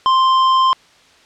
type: tone with hard clipping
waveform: triangle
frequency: 1046.5 Hz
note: C6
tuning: in tune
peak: -12 dBFS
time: 0.06-0.73 s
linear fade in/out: 0 ms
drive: 13 dB
effects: white hiss -49 dBFS RMS until 1.25 s + low-pass 5000 Hz 12 dB/octave